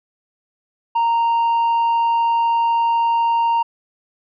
sine tone with tanh clipping, 928 Hz, A#5, 8 cents flat, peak -15 dBFS, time 0.95-3.63 s, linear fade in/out 10 ms, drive 3 dB, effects none

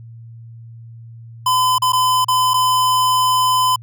square tone with dropouts, 1015 Hz, B5, 47 cents sharp, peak -13 dBFS, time 1.46-3.76 s, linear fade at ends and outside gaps 5 ms, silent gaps 1.783-1.82 / 1.922-1.931 / 2.246-2.283 / 2.536-2.54 s, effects added 115 Hz sine -34 dBFS peak until 3.82 s + MP3 96 kbps

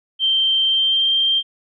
sine tone with pitch glide, 3136 to 3167 Hz, G7 to G7, 0 to +17 cents, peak -14 dBFS, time 0.19-1.43 s, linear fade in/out 50 ms, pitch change +17 cents, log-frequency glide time 0.66-1.09 s, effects none

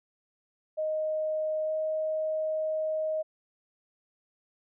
sine tone with pitch glide, 622.3 to 626.3 Hz, D#5 to D#5, 0 to +11 cents, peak -27 dBFS, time 0.77-3.23 s, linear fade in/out 20 ms, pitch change +11 cents, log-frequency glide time 1.65-1.71 s, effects none

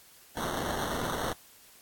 white noise with sample-and-hold, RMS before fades -33 dBFS, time 0.37-1.33 s, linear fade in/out 0 ms, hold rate 2450 Hz, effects white hiss -56 dBFS RMS until 1.81 s + AAC 64 kbps

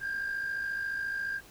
sine tone pair together, 1593.7 / 1648 Hz, G6 / G#6, +28 / -14 cents, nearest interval minor second, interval 58 cents, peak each -30 / -37 dBFS, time 0-1.41 s, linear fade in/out 50 ms, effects tanh soft clip ceiling -28 dBFS + pink hiss -54 dBFS RMS until 1.5 s

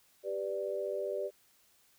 sine chord, G major, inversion none, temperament equal with one note detuned, 392 / 491.9 / 587.3 Hz, G4 / B4 / D5, 0 / -7 / 0 cents, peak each -37 / -39 / -36 dBFS, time 0.23-1.31 s, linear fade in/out 50 ms, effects white hiss -67 dBFS RMS until 1.98 s

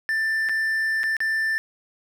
triangle tone with dropouts, 1776 Hz, A6, 16 cents sharp, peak -19 dBFS, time 0.09-1.58 s, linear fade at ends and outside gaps 0 ms, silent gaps 0.488-0.494 / 1.033-1.039 / 1.167-1.204 s, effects none

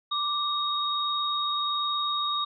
sine tone pair together, 1174.7 / 3748 Hz, D6 / A#7, 0 / +9 cents, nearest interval octave + minor sixth, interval 2009 cents, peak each -28 dBFS, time 0.11-2.45 s, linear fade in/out 10 ms, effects none

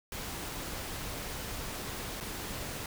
pink noise with dropouts, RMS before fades -39 dBFS, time 0.12-2.86 s, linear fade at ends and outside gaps 2 ms, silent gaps 2.203-2.208 s, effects none

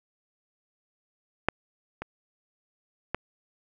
clicks, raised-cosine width 0.5 ms, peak -6 / -19 / -12 dBFS, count 3, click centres 1.486 / 2.02 / 3.146 s, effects none

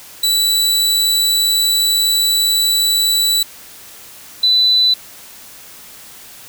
sawtooth / sine tone pair in turn, 3951 / 3992 Hz, B7 / B7, 0 / +18 cents, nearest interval unison, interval 18 cents, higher second, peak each -9 dBFS, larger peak neither, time 0.23-3.43 / 4.43-4.94 s, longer first, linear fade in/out 5 ms, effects white hiss -38 dBFS RMS until 6.48 s

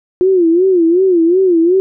sine tone with vibrato, 354.1 Hz, F4, 24 cents sharp, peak -7 dBFS, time 0.21-1.8 s, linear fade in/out 0 ms, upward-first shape sine, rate 2.7 Hz, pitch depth 140 cents each way, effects none

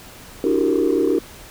sine tone cluster, 291.5 / 326.2 / 367 / 395.2 / 461.4 Hz, D4 / E4 / F#4 / G4 / A#4, -13 / -18 / -14 / +14 / -18 cents, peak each -21 dBFS, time 0.44-1.19 s, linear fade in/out 2 ms, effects tanh soft clip ceiling -8 dBFS + pink hiss -41 dBFS RMS until 1.5 s

